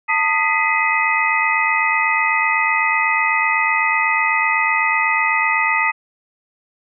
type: tone cluster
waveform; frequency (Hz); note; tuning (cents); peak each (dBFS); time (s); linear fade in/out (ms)
sine; 895 / 1242 / 1965 / 2053 / 2529; A5 / D#6 / B6 / C7 / D#7; +29 / -3 / -9 / -33 / +28; -21; 0.08-5.92; 20
effects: none